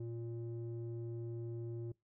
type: tone with low-pass filter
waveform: square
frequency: 116.54 Hz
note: A#2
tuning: in tune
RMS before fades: -43 dBFS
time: 0-1.92 s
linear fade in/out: 5 ms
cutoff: 350 Hz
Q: 2.2
effects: noise-tail reverb RT60 0.2 s tail -23 dB re dry